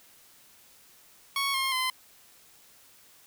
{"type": "tone with pitch steps", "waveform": "15% pulse", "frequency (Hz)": [1108.7, 1068.5, 1029.7], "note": ["C#6", "C6", "C6"], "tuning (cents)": [0, 36, -28], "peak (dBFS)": -20, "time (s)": [1.36, 1.9], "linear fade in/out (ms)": 2, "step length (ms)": 180, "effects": ["white hiss -57 dBFS RMS until 3.26 s"]}